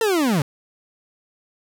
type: linear sweep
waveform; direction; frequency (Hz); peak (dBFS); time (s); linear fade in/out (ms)
40% pulse; down; 463.3 to 130.3; -16; 0.01-0.42; 2
effects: none